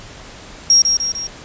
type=tone with echo; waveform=sine; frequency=5600 Hz; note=F8; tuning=4 cents sharp; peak=-7 dBFS; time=0.7-0.82 s; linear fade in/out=2 ms; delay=150 ms; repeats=3; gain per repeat=-5 dB; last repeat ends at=1.27 s; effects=pink hiss -37 dBFS RMS until 1.44 s + resampled to 16000 Hz